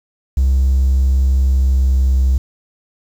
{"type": "tone with pitch glide", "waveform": "triangle", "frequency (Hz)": [66.1, 65.3], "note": ["C2", "C2"], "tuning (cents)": [18, -3], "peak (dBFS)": -7, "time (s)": [0.37, 2.38], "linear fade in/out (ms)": 5, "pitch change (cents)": -21, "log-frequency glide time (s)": [1.37, 2.17], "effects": ["tanh soft clip ceiling -6 dBFS", "7-bit"]}